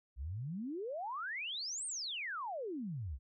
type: exponential two-way sweep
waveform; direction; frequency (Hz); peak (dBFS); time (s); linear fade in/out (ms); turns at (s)
sine; up then down; 58.27 to 9000 to 58.27; -38; 0.16-3.19; 50; 1.86
effects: none